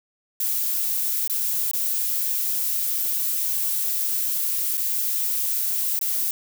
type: noise with dropouts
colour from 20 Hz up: violet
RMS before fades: -24 dBFS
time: 0.4-6.31 s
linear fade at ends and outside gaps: 2 ms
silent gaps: 1.276-1.297 / 1.713-1.734 / 4.772-4.777 / 5.991-6.012 s
effects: none